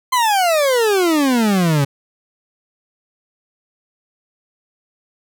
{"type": "exponential sweep", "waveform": "40% pulse", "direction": "down", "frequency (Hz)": [1046.5, 135.5], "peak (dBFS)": -12, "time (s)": [0.12, 1.85], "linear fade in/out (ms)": 10, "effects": []}